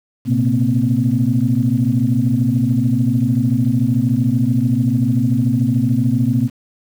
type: tone cluster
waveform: sine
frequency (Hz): 116.2 / 129.6 / 230.9 / 258.1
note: A#2 / C3 / A#3 / C4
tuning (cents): -5 / -16 / -16 / -23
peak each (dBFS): -18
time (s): 0.25-6.5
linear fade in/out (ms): 50
effects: tanh soft clip ceiling -3 dBFS + 7-bit